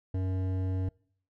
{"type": "tone with hard clipping", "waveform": "triangle", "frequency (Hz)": 93.6, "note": "F#2", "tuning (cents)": 20, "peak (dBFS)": -30, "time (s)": [0.14, 0.89], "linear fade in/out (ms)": 5, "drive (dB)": 16, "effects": ["noise-tail reverb RT60 0.6 s tail -25 dB re dry"]}